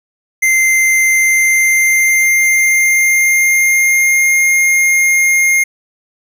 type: tone with pitch glide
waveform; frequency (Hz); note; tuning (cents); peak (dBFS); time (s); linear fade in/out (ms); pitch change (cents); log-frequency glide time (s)
square; 2084 to 2128; C7 to C7; -7 to +29; -9; 0.42-5.64; 10; +36; 1.09-4.49
effects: none